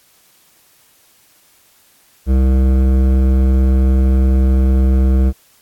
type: tone with hard clipping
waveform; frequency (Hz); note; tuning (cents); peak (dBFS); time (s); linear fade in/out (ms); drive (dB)
triangle; 65.41; C2; 0; -11; 2.26-5.33; 50; 17
effects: white hiss -52 dBFS RMS until 5.61 s + AAC 64 kbps